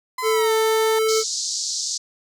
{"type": "tone with pitch glide", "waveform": "35% pulse", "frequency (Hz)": [1020, 893.1], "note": ["C6", "A5"], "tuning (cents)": [-44, 26], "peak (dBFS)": -23, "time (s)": [0.18, 0.99], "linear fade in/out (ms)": 5, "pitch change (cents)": -230, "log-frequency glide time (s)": [0.3, 0.52]}
{"type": "tone", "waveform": "square", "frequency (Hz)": 440, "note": "A4", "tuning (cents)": 0, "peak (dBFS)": -18, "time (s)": [0.22, 1.24], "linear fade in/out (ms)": 50}
{"type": "band-pass noise", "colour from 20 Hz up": "white", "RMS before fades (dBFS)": -26, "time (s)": [1.08, 1.98], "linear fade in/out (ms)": 10, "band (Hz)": [4200, 7200], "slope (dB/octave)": 48}
{"effects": []}